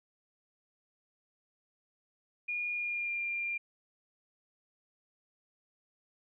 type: tone with pitch glide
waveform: sine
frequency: 2433 to 2391 Hz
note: D#7 to D7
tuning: -39 to +30 cents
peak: -32 dBFS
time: 2.48-3.58 s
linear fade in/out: 10 ms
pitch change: -31 cents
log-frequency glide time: 2.71-3.22 s
effects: none